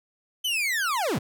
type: linear sweep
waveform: 40% pulse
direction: down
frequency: 3106 to 78.7 Hz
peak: -23 dBFS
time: 0.44-1.19 s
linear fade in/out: 10 ms
effects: none